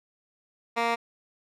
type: tone with band-pass filter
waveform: 15% pulse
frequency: 233.1 Hz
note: A#3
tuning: in tune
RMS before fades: -26 dBFS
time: 0.76-0.96 s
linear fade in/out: 20 ms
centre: 1500 Hz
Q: 0.96
effects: none